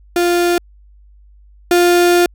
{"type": "tone pair in turn", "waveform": "35% pulse", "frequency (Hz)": [349.2, 350.9], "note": ["F4", "F4"], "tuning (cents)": [0, 8], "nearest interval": "unison", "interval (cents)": 8, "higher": "second", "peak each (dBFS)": [-10, -7], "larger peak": "second", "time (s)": [[0.16, 0.58], [1.71, 2.26]], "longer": "second", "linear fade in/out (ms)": 2, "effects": ["added 50 Hz sine -42 dBFS peak until 2.34 s"]}